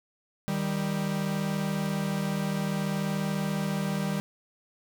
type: tone pair together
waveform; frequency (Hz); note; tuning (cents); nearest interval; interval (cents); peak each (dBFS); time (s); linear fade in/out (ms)
45% pulse; 156.12 / 196.7; D#3 / G3; +6 / +6; major third; 400; -31 / -29; 0.48-4.2; 0
effects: 9-bit